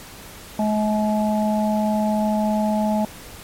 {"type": "harmonic tone", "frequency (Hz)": 213, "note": "G#3", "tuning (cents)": 44, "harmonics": [1, 3, 4], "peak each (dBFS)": [-19, -24, -25], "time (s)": [0.59, 3.05], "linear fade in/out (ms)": 2, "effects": ["pink hiss -40 dBFS RMS until 3.43 s", "MP3 64 kbps"]}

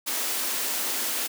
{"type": "high-pass noise", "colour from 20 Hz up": "white", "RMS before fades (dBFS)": -28, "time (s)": [0.06, 1.28], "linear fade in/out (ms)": 20, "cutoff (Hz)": 220, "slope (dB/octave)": 96, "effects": []}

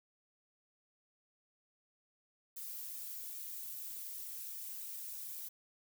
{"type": "noise with flanger", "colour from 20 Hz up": "violet", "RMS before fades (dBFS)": -45, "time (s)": [2.56, 5.49], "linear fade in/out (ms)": 10, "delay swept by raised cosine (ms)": [1.6, 3.8], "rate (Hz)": 2.5, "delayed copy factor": 0.85, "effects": []}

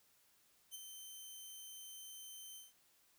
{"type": "tone with ADSR envelope", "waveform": "10% pulse", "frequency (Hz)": 3093, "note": "G7", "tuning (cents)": -24, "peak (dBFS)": -36, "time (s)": [0.71, 2.73], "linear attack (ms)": 37, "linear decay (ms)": 18, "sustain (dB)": -6, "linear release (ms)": 170, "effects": ["white hiss -72 dBFS RMS until 3.18 s"]}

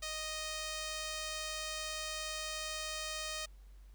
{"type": "tone", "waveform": "5% pulse", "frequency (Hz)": 622.3, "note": "D#5", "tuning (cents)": 0, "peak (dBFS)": -27, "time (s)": [0.02, 3.46], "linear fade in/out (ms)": 10, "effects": ["added 48 Hz sine -52 dBFS peak until 3.94 s", "pink hiss -71 dBFS RMS until 3.94 s"]}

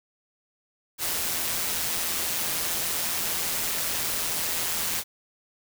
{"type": "noise with amplitude modulation", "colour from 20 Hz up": "white", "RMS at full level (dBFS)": -26, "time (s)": [0.98, 5.04], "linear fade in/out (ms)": 50, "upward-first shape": "sine", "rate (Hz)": 167, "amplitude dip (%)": 45, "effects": []}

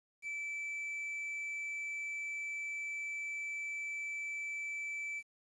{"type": "tone with quantisation", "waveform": "triangle", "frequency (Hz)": 2317, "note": "D7", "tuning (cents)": -24, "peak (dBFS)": -36, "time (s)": [0.22, 5.23], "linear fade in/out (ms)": 50, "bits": 10, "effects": ["resampled to 24000 Hz"]}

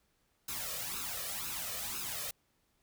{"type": "noise with flanger", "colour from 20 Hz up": "white", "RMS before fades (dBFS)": -39, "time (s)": [0.48, 2.31], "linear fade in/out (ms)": 5, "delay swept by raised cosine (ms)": [0.76, 1.7], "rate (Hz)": 2, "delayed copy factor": 0.7, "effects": ["pink hiss -75 dBFS RMS until 2.82 s"]}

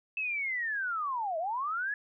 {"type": "linear two-way sweep", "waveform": "sine", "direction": "down then up", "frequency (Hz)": [2637, 620, 1724], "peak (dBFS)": -30, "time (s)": [0.17, 1.94], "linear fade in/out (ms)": 2, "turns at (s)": 1.38, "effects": []}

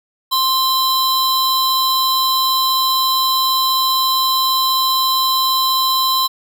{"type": "tone pair together", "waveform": "square", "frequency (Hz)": [1050, 3987], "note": ["C6", "B7"], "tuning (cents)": [6, 16], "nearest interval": "octave + major seventh", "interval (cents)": 2310, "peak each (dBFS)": -17, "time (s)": [0.31, 6.28], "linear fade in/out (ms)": 20, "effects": []}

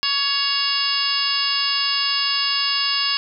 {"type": "harmonic tone with a mistuned harmonic", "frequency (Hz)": 561, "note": "C#5", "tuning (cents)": 21, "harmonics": [2, 3, 4, 5, 6, 7, 8, 9], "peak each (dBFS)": [-28, -30, -33, -24, -29, -31, -25, -23], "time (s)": [0.03, 3.17], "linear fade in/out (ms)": 0, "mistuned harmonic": 4, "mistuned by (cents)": -21, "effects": []}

